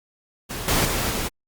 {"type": "noise with level steps", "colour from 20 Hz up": "pink", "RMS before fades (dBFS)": [-31, -20, -24, -26], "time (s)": [0.49, 1.29], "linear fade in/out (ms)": 20, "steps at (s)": [0.68, 0.85, 1.1], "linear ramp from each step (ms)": 2, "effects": ["Opus 48 kbps"]}